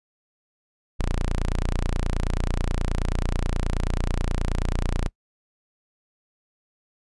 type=tone; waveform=sawtooth; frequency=29.35 Hz; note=A#0; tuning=13 cents sharp; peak=-18 dBFS; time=0.99-5.09 s; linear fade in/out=10 ms; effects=noise-tail reverb RT60 0.1 s tail -23 dB re dry + resampled to 24000 Hz